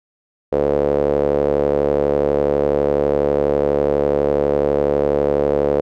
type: tone with band-pass filter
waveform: sawtooth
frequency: 72.1 Hz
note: D2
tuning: 31 cents flat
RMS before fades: -17 dBFS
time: 0.52-5.81 s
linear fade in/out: 10 ms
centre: 490 Hz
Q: 4.7
effects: none